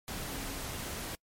sine tone in noise, 273.7 Hz, C#4, 22 cents flat, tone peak -44 dBFS, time 0.29-0.61 s, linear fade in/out 0 ms, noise pink, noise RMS -39 dBFS, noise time 0.08-1.15 s, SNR -8 dB, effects noise-tail reverb RT60 0.1 s tail -26 dB re dry + MP3 64 kbps

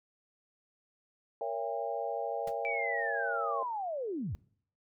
sine chord, A# diminished seventh, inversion none, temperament just, 466.2 / 559.4 / 671.3 / 805.5 Hz, A#4 / C#5 / E5 / G5, 0 / +16 / +31 / +47 cents, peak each -38 dBFS, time 1.41-3.63 s, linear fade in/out 2 ms
pink noise with exponential decay, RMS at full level -42 dBFS, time 2.47-2.55 s, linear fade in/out 5 ms, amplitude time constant 17 ms
sine linear sweep, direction down, 2335 to 65.41 Hz, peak -33 dBFS, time 2.65-4.35 s, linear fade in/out 0 ms
effects noise-tail reverb RT60 0.6 s tail -23 dB re dry

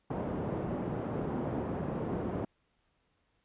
pink band-pass noise, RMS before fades -35 dBFS, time 0.1-2.45 s, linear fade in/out 5 ms, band 120 to 630 Hz, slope 12 dB/octave, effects pink hiss -75 dBFS RMS until 3.44 s + resampled to 8000 Hz

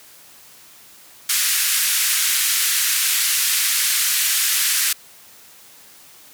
white band-pass noise, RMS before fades -19 dBFS, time 1.29-4.93 s, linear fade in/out 5 ms, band 1500 to 14000 Hz, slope 24 dB/octave, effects white hiss -46 dBFS RMS until 6.33 s + high-pass 80 Hz 12 dB/octave

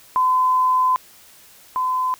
sine tone pair in turn, 1019 / 1019 Hz, C6 / C6, -46 / -46 cents, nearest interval unison, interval 0 cents, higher neither, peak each -14 / -18 dBFS, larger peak first, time 0.16-0.96 / 1.76-2.14 s, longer first, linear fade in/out 0 ms, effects white hiss -48 dBFS RMS until 2.19 s

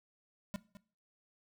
square tone with echo, 201.8 Hz, G#3, 49 cents flat, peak -36 dBFS, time 0.54-0.56 s, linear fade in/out 0 ms, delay 210 ms, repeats 1, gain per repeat -14 dB, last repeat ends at 0.77 s, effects noise-tail reverb RT60 0.4 s tail -19 dB re dry

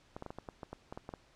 clicks, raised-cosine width 1 ms, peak -28 dBFS, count 12, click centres 0.165 / 0.224 / 0.263 / 0.305 / 0.386 / 0.488 / 0.632 / 0.73 / 0.925 / 0.975 / 1.091 / 1.138 s, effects pink hiss -65 dBFS RMS until 1.35 s + low-pass 6000 Hz 12 dB/octave

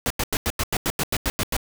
pink noise bursts, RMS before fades -23 dBFS, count 12, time 0.06-1.566 s, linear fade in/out 0 ms, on 43 ms, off 90 ms, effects none

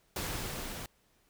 pink noise with level ramp, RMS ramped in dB -35 to -42 dBFS, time 0.16-0.86 s, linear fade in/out 2 ms, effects pink hiss -70 dBFS RMS until 1.29 s

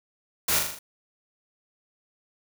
white noise with echo, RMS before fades -24 dBFS, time 0.48-0.59 s, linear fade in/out 5 ms, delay 40 ms, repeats 5, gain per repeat -4 dB, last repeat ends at 0.79 s, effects none

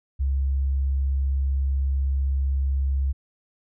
sine tone, 67.9 Hz, C#2, 35 cents flat, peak -20 dBFS, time 0.19-3.13 s, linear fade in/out 20 ms, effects none

